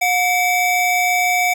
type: tone pair together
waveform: square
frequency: 722.6 / 2294 Hz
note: F#5 / D7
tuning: -41 / -41 cents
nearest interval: octave + minor sixth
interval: 2000 cents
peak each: -18 dBFS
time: 0.01-1.54 s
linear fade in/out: 10 ms
effects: none